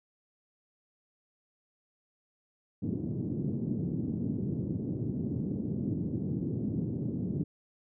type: band-pass noise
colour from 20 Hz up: pink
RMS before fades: -33 dBFS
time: 2.82-7.44 s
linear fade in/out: 10 ms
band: 110 to 310 Hz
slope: 24 dB/octave
effects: none